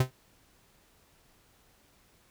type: tone with exponential decay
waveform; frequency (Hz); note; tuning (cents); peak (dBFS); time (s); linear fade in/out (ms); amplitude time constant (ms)
45% pulse; 128.9; C3; -26; -19; 0-0.11; 5; 22
effects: pink hiss -64 dBFS RMS until 2.3 s